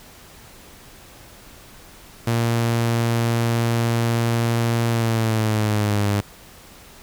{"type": "tone with pitch glide", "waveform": "sawtooth", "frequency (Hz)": [116.54, 102.04], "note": ["A#2", "G#2"], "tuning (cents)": [0, -30], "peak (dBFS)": -14, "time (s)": [2.27, 6.21], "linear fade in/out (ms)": 5, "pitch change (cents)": -230, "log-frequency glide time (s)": [4.89, 6.08], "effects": ["pink hiss -45 dBFS RMS until 7.02 s"]}